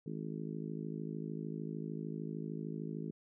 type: harmonic tone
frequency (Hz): 53.3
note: G#1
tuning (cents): +46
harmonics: 3 / 4 / 5 / 6 / 7 / 8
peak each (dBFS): -42 / -44 / -46 / -48 / -49 / -50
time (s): 0.06-3.11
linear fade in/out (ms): 5
effects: none